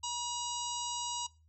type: harmonic tone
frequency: 960 Hz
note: B5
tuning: 49 cents flat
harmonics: 1 / 3 / 4 / 5 / 6 / 7 / 8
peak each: -38 / -42 / -43 / -47 / -43 / -44 / -43 dBFS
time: 0.03-1.27 s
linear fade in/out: 10 ms
effects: noise-tail reverb RT60 0.3 s tail -21 dB re dry + added 79 Hz sine -62 dBFS peak until 1.48 s